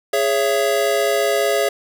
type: chord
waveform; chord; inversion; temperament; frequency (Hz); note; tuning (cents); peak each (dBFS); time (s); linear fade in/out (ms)
square; C# minor; second; equal with one note detuned; 415.3 / 554.4 / 669.2; G#4 / C#5 / E5; 0 / 0 / +26; -21; 0.13-1.69; 5
effects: none